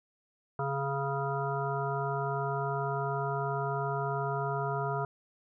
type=harmonic tone; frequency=138.59 Hz; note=C#3; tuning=in tune; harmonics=1 / 3 / 5 / 7 / 9 / 10; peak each=-34 / -36 / -36 / -37 / -39 / -41 dBFS; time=0.59-5.05 s; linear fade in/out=2 ms; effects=none